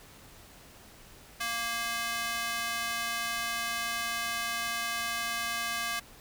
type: tone with high-pass filter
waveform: square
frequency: 232.6 Hz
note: A#3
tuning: 4 cents flat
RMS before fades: -33 dBFS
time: 1.4-6 s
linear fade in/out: 10 ms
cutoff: 1400 Hz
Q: 0.96
effects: pink hiss -53 dBFS RMS until 6.2 s